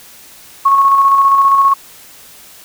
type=tone with tremolo; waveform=sine; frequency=1100 Hz; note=C#6; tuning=14 cents flat; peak=-5 dBFS; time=0.65-1.74 s; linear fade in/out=10 ms; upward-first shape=square; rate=15 Hz; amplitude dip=30%; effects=white hiss -39 dBFS RMS until 2.64 s